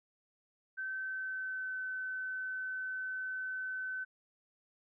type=tone with pitch glide; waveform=sine; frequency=1539 to 1520.4 Hz; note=G6 to F#6; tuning=-32 to +47 cents; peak=-36 dBFS; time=0.77-4.05 s; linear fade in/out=20 ms; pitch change=-21 cents; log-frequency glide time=0.98-1.78 s; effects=none